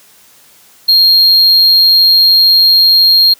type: tone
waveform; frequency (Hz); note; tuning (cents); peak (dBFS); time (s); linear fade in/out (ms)
triangle; 4231; C8; +19; -3; 0.88-3.34; 10
effects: white hiss -44 dBFS RMS until 3.39 s + high-pass 80 Hz 12 dB/octave